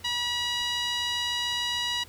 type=tone with band-pass filter; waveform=sawtooth; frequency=967 Hz; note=B5; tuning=37 cents flat; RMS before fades=-29 dBFS; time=0.04-2.04 s; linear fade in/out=10 ms; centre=3500 Hz; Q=2.3; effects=added 85 Hz sine -53 dBFS peak until 2.08 s + pink hiss -52 dBFS RMS until 2.08 s